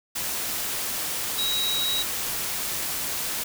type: tone in noise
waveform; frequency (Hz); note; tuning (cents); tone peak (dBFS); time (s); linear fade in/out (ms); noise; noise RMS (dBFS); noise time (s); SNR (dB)
sine; 3837; A#7; +49; -24; 1.38-2.03; 10; white; -29; 0.15-3.44; +2
effects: none